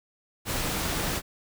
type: noise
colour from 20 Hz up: pink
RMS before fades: -29 dBFS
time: 0.45-1.22 s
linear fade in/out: 50 ms
effects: none